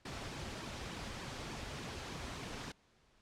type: noise with flanger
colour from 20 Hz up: pink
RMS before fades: -44 dBFS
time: 0.05-2.72 s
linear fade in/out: 5 ms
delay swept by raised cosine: 1.4 to 6.6 ms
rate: 3.4 Hz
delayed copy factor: -0.55
effects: pink hiss -70 dBFS RMS until 3.21 s + low-pass 6000 Hz 12 dB/octave